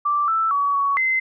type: tone with pitch steps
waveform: sine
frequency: 1170 / 1324 / 1133 / 1121 / 2062 Hz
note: D6 / E6 / C#6 / C#6 / C7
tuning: -7 / +7 / +37 / +19 / -26 cents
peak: -17 dBFS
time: 0.05-1.2 s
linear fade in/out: 10 ms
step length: 230 ms
effects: none